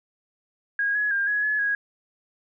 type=tone with pitch steps; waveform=sine; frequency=1639 / 1684 / 1603 / 1675 / 1705 / 1650 Hz; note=G#6 / G#6 / G6 / G#6 / G#6 / G#6; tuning=-23 / +24 / +38 / +14 / +45 / -12 cents; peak=-21 dBFS; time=0.79-1.75 s; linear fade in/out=2 ms; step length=160 ms; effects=none